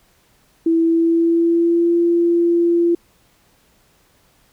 sine tone with pitch glide, 329.6 to 341.8 Hz, E4 to F4, 0 to -37 cents, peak -12 dBFS, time 0.66-2.95 s, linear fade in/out 5 ms, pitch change +63 cents, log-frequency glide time 0.82-1.95 s, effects pink hiss -57 dBFS RMS until 4.52 s

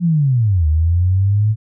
sine linear two-way sweep, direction down then up, 178.9 to 75.4 to 110.3 Hz, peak -11 dBFS, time 0-1.56 s, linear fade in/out 50 ms, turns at 0.67 s, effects none

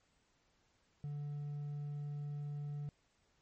triangle tone with hard clipping, 145.7 Hz, D3, 13 cents flat, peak -40 dBFS, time 1.04-2.89 s, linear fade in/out 0 ms, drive 5 dB, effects pink hiss -75 dBFS RMS until 3.41 s + MP3 32 kbps

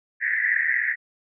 white band-pass noise, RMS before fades -23 dBFS, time 0.2-0.96 s, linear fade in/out 50 ms, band 1700 to 2000 Hz, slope 96 dB/octave, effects none

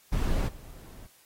brown noise with level steps, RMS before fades -27 / -45 dBFS, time 0.12-1.07 s, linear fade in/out 10 ms, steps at 0.47 s, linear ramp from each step 20 ms, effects white hiss -60 dBFS RMS until 1.25 s + AAC 48 kbps

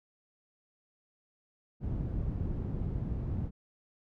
white low-pass noise, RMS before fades -34 dBFS, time 1.8-3.51 s, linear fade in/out 50 ms, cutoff 130 Hz, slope 12 dB/octave, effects none

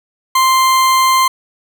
40% pulse tone, 1046.5 Hz, C6, in tune, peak -8 dBFS, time 0.35-1.28 s, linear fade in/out 5 ms, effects none

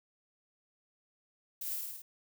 violet noise with echo, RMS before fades -39 dBFS, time 1.61-1.76 s, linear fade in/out 5 ms, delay 52 ms, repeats 5, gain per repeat -2 dB, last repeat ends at 2.02 s, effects none

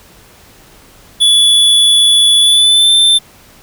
square tone with pitch glide, 3431 to 3556 Hz, A7 to A7, -44 to +18 cents, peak -6 dBFS, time 1.2-3.19 s, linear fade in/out 20 ms, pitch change +62 cents, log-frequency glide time 2.4-2.92 s, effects pink hiss -42 dBFS RMS until 3.62 s

